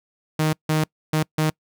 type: tone bursts at uneven times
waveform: sawtooth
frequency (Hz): 155.56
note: D#3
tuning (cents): 0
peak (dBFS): -14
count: 4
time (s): 0.39-0.53 / 0.69-0.84 / 1.13-1.23 / 1.38-1.5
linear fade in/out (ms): 5
effects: noise-tail reverb RT60 0.1 s tail -26 dB re dry

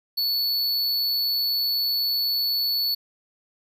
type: tone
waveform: square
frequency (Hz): 4436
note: C#8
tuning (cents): 0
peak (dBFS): -22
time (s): 0.17-2.95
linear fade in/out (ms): 10
effects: 10-bit

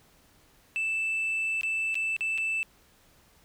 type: tone with dropouts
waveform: sine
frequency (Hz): 2643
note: E7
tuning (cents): +4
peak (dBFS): -24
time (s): 0.76-2.63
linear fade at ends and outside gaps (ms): 0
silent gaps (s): 1.611-1.633 / 1.944-1.954 / 2.165-2.208 / 2.377-2.382
effects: tanh soft clip ceiling -25 dBFS + pink hiss -61 dBFS RMS until 3.44 s

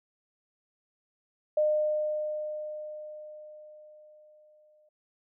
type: tone with exponential decay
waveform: sine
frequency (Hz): 608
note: D#5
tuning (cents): -40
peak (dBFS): -21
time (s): 1.57-4.89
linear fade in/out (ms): 5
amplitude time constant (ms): 720
effects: none

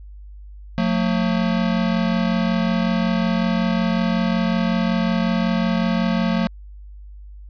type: tone pair together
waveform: square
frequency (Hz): 179.98 / 225.4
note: F#3 / A3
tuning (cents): -48 / +42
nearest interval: major third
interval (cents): 390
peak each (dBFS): -21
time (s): 0.78-6.47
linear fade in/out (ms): 0
effects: added 50 Hz sine -36 dBFS peak until 7.49 s + resampled to 11025 Hz

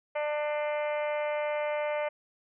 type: harmonic tone with a mistuned harmonic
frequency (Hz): 298.1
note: D4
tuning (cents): +26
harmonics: 2 / 3 / 4 / 5 / 6 / 7 / 8 / 9 / 10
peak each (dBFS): -29 / -37 / -43 / -44 / -47 / -40 / -44 / -53 / -52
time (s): 0.15-2.09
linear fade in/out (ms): 10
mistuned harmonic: 9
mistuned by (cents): -24
effects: none

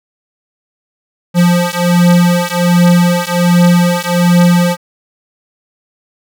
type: beating tone pair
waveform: square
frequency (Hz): 174.61 / 175.91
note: F3 / F3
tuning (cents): 0 / +13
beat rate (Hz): 1.3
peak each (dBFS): -11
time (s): 1.34-4.77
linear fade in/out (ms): 50
effects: none

